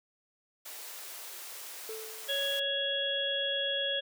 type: high-pass noise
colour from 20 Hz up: white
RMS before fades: -44 dBFS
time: 0.65-2.6 s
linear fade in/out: 10 ms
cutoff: 380 Hz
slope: 24 dB/octave
type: tone with exponential decay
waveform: triangle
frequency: 440 Hz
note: A4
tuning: in tune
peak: -35 dBFS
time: 1.89-2.63 s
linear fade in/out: 2 ms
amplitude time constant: 160 ms
type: harmonic tone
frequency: 556 Hz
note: C#5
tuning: 5 cents sharp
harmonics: 1 / 3 / 5 / 6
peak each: -35 / -37 / -42 / -31 dBFS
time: 2.28-4.01 s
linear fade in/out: 20 ms
effects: none